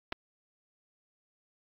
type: clicks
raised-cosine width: 0.3 ms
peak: -19 dBFS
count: 2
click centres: 0.123 / 0.126 s
effects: low-pass 5000 Hz 12 dB/octave + AAC 48 kbps